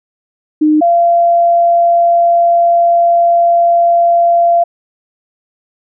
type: tone pair in turn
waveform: sine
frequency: 305.7 / 686.3 Hz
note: D#4 / F5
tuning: -30 / -30 cents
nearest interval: octave + major second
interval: 1400 cents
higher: second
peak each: -6 dBFS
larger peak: neither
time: 0.61-0.81 / 0.81-4.64 s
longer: second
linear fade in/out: 10 ms
effects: none